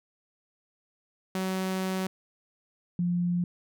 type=tone pair in turn; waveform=sawtooth / sine; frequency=188.1 / 175.54 Hz; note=F#3 / F3; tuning=+29 / +9 cents; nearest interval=minor second; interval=120 cents; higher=first; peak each=-24 dBFS; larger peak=neither; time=1.35-2.07 / 2.99-3.44 s; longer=first; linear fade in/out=2 ms; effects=none